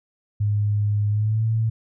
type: tone with pitch glide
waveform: sine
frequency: 103.83 to 111.93 Hz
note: G#2 to A2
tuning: 0 to +30 cents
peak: -18 dBFS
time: 0.4-1.7 s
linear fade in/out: 10 ms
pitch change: +130 cents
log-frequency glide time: 1.09-1.46 s
effects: none